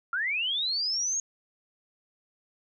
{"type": "linear sweep", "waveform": "sine", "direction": "up", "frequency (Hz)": [1347, 6645], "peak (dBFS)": -26, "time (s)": [0.13, 1.2], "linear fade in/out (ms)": 2, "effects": []}